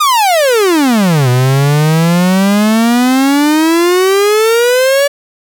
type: exponential two-way sweep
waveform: 45% pulse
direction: down then up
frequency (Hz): 1255 to 122.5 to 575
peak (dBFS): -7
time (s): 0-5.08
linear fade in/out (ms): 10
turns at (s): 1.29
effects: none